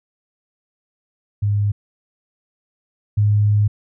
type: tone pair in turn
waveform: sine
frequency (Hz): 102.7 / 104.19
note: G#2 / G#2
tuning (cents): -19 / +6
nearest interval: unison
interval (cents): 25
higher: second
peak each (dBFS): -15 / -12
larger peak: second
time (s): 1.42-1.72 / 3.17-3.68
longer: second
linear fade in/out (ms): 10
effects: none